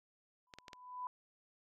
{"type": "tone with exponential growth", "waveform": "sine", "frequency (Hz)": 997, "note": "B5", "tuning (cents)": 16, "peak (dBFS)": -37, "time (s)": [0.47, 1.07], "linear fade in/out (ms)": 1, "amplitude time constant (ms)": 130}
{"type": "clicks", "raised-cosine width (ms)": 0.2, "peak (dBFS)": -31, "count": 4, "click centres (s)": [0.538, 0.586, 0.682, 0.732]}
{"effects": []}